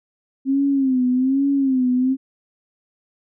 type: tone with vibrato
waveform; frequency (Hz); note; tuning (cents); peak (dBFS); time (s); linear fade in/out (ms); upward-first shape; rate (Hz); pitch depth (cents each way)
sine; 264.5; C4; +19; -15; 0.45-2.17; 50; sine; 1.2; 97
effects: none